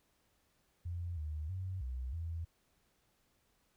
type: tone with pitch steps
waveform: sine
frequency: 86.7 / 76.5 / 93.4 / 63.4 / 82.9 Hz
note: F2 / D#2 / F#2 / B1 / E2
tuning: -12 / -29 / +17 / +46 / +10 cents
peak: -37 dBFS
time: 0.85-2.45 s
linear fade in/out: 10 ms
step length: 320 ms
effects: pink hiss -75 dBFS RMS until 3.76 s